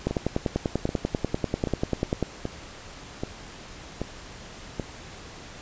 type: two click trains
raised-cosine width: 2 ms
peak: -14 / -10 dBFS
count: 7 / 23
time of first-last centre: 0.11-4.798 / 0.07-2.227 s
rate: 1.28 / 10.2 Hz
effects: pink hiss -43 dBFS RMS until 5.61 s + resampled to 16000 Hz